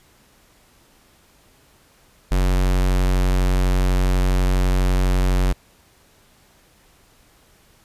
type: tone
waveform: square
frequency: 46.05 Hz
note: F#1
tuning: 7 cents flat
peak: -16 dBFS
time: 2.31-5.53 s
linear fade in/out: 10 ms
effects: pink hiss -55 dBFS RMS until 7.84 s + resampled to 32000 Hz